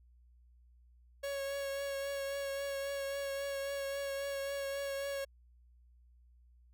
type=tone with vibrato; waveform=45% pulse; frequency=554.4 Hz; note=C#5; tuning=in tune; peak=-36 dBFS; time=1.23-5.25 s; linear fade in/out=10 ms; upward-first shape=triangle; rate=3.7 Hz; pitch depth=22 cents each way; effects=added 60 Hz sine -60 dBFS peak until 6.73 s